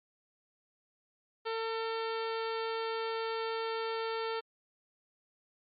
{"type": "harmonic tone", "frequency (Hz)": 450.6, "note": "A4", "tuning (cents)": 41, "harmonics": [1, 2, 3, 4, 5, 6, 7, 8, 9, 10], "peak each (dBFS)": [-35, -40, -41, -47, -49, -50, -49, -51, -54, -50], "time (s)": [1.45, 4.41], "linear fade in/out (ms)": 20, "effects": ["Opus 48 kbps"]}